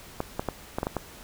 clicks, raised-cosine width 1 ms, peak -13 dBFS, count 7, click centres 0.204 / 0.395 / 0.487 / 0.785 / 0.831 / 0.869 / 0.967 s, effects pink hiss -47 dBFS RMS until 1.23 s

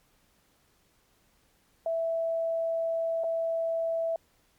sine tone with dropouts, 659.3 Hz, E5, in tune, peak -26 dBFS, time 1.86-4.16 s, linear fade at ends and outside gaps 2 ms, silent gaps 3.237-3.241 s, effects pink hiss -67 dBFS RMS until 4.58 s + MP3 96 kbps

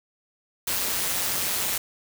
white noise with amplitude modulation, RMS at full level -24 dBFS, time 0.67-1.78 s, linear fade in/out 5 ms, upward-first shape sine, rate 186 Hz, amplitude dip 55%, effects none

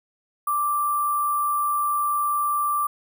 sine tone with sample-and-hold, 1174.7 Hz, D6, in tune, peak -20 dBFS, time 0.47-2.87 s, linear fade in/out 5 ms, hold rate 11025 Hz, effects none

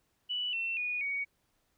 sine tone with pitch steps, 2960 / 2699 / 2460 / 2243 Hz, F#7 / E7 / D#7 / C#7, 0 / +40 / -20 / +20 cents, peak -31 dBFS, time 0.29-1.25 s, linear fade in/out 20 ms, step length 240 ms, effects pink hiss -75 dBFS RMS until 1.77 s

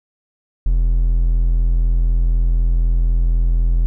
triangle tone, 42 Hz, E1, 33 cents sharp, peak -10 dBFS, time 0.66-3.86 s, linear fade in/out 0 ms, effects none

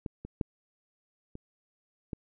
clicks, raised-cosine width 3 ms, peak -22 / -27 / -16 / -29 / -22 dBFS, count 5, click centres 0.062 / 0.25 / 0.412 / 1.354 / 2.132 s, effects none

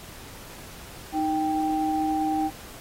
sine tone pair together, 311.1 / 784 Hz, D#4 / G5, 0 / 0 cents, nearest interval octave + major third, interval 1600 cents, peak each -25 dBFS, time 1.12-2.51 s, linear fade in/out 50 ms, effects pink hiss -44 dBFS RMS until 2.8 s + AAC 48 kbps

